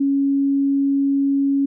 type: tone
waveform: sine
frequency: 277.2 Hz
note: C#4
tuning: in tune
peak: -15 dBFS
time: 0-1.66 s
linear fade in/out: 10 ms
effects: none